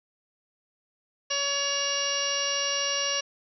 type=harmonic tone; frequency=564 Hz; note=C#5; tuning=30 cents sharp; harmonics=1 / 2 / 3 / 4 / 5 / 6 / 7 / 8 / 9 / 10; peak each=-34 / -36 / -36 / -40 / -30 / -42 / -38 / -38 / -39 / -30 dBFS; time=1.3-3.21 s; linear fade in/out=10 ms; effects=none